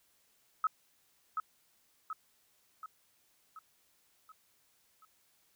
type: tone with echo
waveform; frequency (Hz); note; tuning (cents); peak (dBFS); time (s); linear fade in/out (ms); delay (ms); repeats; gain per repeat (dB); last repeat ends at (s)
sine; 1281; E6; -50; -26; 0.64-0.67; 2; 730; 6; -5; 5.05
effects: white hiss -71 dBFS RMS until 5.55 s